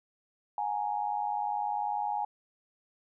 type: tone with amplitude modulation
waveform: sine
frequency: 830.6 Hz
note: G#5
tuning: in tune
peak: -25 dBFS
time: 0.58-2.25 s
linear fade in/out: 2 ms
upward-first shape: sine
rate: 100 Hz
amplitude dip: 90%
effects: none